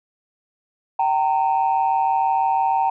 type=tone pair together; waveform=sine; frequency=772 / 918.1 Hz; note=G5 / A#5; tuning=-27 / -27 cents; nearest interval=minor third; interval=300 cents; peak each=-18 dBFS; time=0.99-2.9 s; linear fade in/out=5 ms; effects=tanh soft clip ceiling -11 dBFS